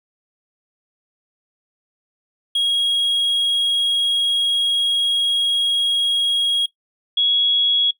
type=tone pair in turn; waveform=triangle / sine; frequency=3292 / 3336 Hz; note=G#7 / G#7; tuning=-16 / +7 cents; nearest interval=unison; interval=23 cents; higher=second; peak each=-14 dBFS; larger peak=neither; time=2.55-6.66 / 7.17-7.91 s; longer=first; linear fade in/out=5 ms; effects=noise-tail reverb RT60 0.1 s tail -18 dB re dry